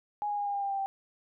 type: tone with pitch steps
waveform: sine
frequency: 830.6 / 823.4 / 816.3 / 809.3 / 802.3 / 795.4 / 788.5 / 781.7 Hz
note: G#5 / G#5 / G#5 / G#5 / G5 / G5 / G5 / G5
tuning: 0 / -15 / -30 / -45 / +40 / +25 / +10 / -5 cents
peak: -29 dBFS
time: 0.22-0.86 s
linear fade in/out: 0 ms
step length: 80 ms
effects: none